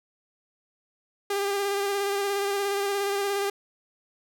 sawtooth tone with vibrato, 400 Hz, G4, 35 cents sharp, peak -21 dBFS, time 1.3-3.5 s, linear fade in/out 5 ms, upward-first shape square, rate 17 Hz, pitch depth 20 cents each way, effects none

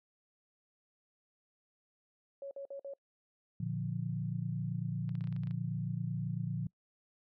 sine tone bursts, 554.4 Hz, C#5, in tune, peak -40 dBFS, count 4, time 2.42-2.937 s, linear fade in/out 2 ms, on 91 ms, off 51 ms
sine chord, Bb major, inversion none, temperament equal, 116.54 / 146.83 / 174.61 Hz, Bb2 / D3 / F3, 0 / 0 / 0 cents, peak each -38 dBFS, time 3.6-6.67 s, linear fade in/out 5 ms
clicks, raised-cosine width 0.3 ms, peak -39 dBFS, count 10, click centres 5.092 / 5.153 / 5.209 / 5.241 / 5.273 / 5.326 / 5.364 / 5.435 / 5.472 / 5.51 s
effects noise-tail reverb RT60 0.1 s tail -25 dB re dry

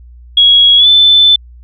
sine tone with pitch glide, 3322 to 3520 Hz, G#7 to A7, 0 to 0 cents, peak -3 dBFS, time 0.37-1.36 s, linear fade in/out 5 ms, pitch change +100 cents, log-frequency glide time 0.77-0.88 s, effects added 60 Hz sine -33 dBFS peak until 1.63 s

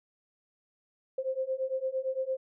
sine beating tone pair, 520 / 528.8 Hz, C5 / C5, -11 / +18 cents, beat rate 8.8 Hz, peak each -33 / -32 dBFS, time 1.18-2.37 s, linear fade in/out 5 ms, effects none

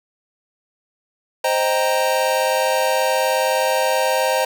square chord, C minor seventh, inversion none, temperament equal, 523.3 / 622.3 / 784 / 932.3 Hz, C5 / Eb5 / G5 / Bb5, 0 / 0 / 0 / 0 cents, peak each -21 / -23 / -25 / -23 dBFS, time 1.44-4.45 s, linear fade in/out 5 ms, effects none

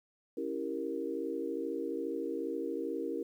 sine chord, C# diminished seventh, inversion none, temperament equal, 277.2 / 329.6 / 392 / 466.2 Hz, C#4 / E4 / G4 / Bb4, 0 / 0 / 0 / 0 cents, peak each -40 / -38 / -40 / -38 dBFS, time 0.37-3.23 s, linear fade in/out 5 ms, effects 11-bit

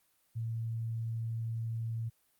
sine tone, 114 Hz, A#2, 38 cents flat, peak -33 dBFS, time 0.35-2.1 s, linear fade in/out 20 ms, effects white hiss -72 dBFS RMS until 2.39 s + Opus 32 kbps

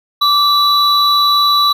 triangle tone pair together, 1167 / 3938 Hz, D6 / B7, -11 / -6 cents, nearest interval octave + major sixth, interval 2105 cents, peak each -10 dBFS, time 0.21-1.73 s, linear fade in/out 10 ms, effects none

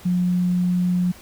sine tone, 179.1 Hz, F3, 44 cents sharp, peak -17 dBFS, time 0.05-1.12 s, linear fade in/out 10 ms, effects pink hiss -45 dBFS RMS until 1.21 s

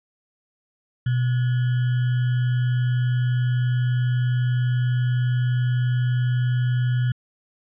sine tone with sample-and-hold, 124.1 Hz, B2, 9 cents sharp, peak -18 dBFS, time 1.06-7.12 s, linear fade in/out 5 ms, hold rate 1575 Hz, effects resampled to 8000 Hz

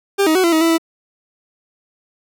40% pulse tone with pitch steps, 397.6 / 315.1 / 373.1 / 337.9 / 317.6 / 330.8 / 328.1 Hz, G4 / D#4 / F#4 / E4 / D#4 / E4 / E4, +25 / +22 / +14 / +43 / +36 / +6 / -8 cents, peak -11 dBFS, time 0.18-0.782 s, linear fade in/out 20 ms, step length 86 ms, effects none

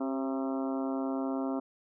harmonic tone with a mistuned harmonic, 134.2 Hz, C3, 44 cents sharp, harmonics 2 / 3 / 4 / 5 / 6 / 7 / 8 / 9 / 10, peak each -31 / -40 / -41 / -39 / -46 / -45 / -48 / -48 / -49 dBFS, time 0-1.6 s, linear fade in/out 10 ms, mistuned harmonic 3, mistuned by -42 cents, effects none

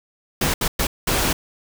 pink noise bursts at uneven times, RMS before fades -20 dBFS, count 4, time 0.41-0.54 / 0.61-0.68 / 0.79-0.87 / 1.07-1.33 s, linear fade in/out 5 ms, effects none

